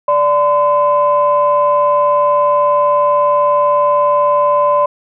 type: tone pair together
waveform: sine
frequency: 585 / 1021.3 Hz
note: D5 / C6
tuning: -7 / -42 cents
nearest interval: minor seventh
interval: 965 cents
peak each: -11 dBFS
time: 0.08-4.86 s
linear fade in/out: 5 ms
effects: tanh soft clip ceiling -2 dBFS